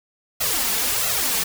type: noise with flanger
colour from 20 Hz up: white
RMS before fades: -22 dBFS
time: 0.4-1.44 s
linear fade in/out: 10 ms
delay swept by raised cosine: 1.5 to 4.6 ms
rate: 1.5 Hz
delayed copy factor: +0.95
effects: none